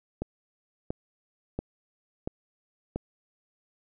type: click train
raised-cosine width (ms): 2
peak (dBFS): -17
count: 5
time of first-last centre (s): 0.22-2.96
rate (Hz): 1.46
effects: none

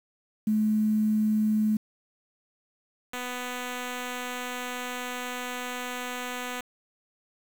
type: tone pair in turn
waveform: sine / 5% pulse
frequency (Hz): 214.8 / 248.2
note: A3 / B3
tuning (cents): -41 / +9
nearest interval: minor third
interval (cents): 250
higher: second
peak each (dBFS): -21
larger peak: neither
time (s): 0.47-1.77 / 3.13-6.61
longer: second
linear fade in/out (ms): 5
effects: 8-bit

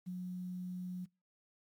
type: tone with quantisation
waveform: sine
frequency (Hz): 181.3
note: F#3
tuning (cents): -35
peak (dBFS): -38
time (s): 0.06-1.06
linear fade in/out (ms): 20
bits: 11
effects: noise-tail reverb RT60 0.3 s tail -25 dB re dry + MP3 96 kbps

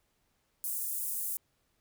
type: high-pass noise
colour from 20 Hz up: pink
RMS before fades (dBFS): -35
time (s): 0.64-1.37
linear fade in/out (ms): 0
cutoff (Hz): 9400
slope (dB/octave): 24
effects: pink hiss -75 dBFS RMS until 1.8 s

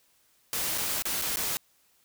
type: noise with dropouts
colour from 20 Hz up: white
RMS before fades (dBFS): -30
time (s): 0.53-1.57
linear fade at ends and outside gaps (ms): 0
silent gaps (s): 0.777-0.782 / 1.022-1.054 / 1.215-1.221 / 1.359-1.37
effects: white hiss -66 dBFS RMS until 2.04 s

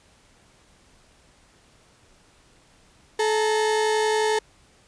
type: tone pair together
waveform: 35% pulse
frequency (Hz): 431.4 / 914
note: A4 / A#5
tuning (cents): -34 / -34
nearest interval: octave + minor second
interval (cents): 1300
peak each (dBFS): -19 / -25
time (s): 3.19-4.39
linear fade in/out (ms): 5
effects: pink hiss -57 dBFS RMS until 4.87 s + resampled to 22050 Hz

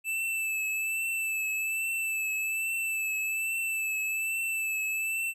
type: tone with vibrato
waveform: square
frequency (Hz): 2637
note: E7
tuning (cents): 0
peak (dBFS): -29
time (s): 0.04-5.34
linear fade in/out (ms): 50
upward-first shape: triangle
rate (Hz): 1.2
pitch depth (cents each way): 35
effects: none

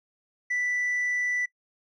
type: tone with hard clipping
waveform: triangle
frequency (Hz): 1975.5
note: B6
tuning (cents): 0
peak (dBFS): -24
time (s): 0.5-1.46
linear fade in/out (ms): 10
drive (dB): 1
effects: noise-tail reverb RT60 0.1 s tail -22 dB re dry

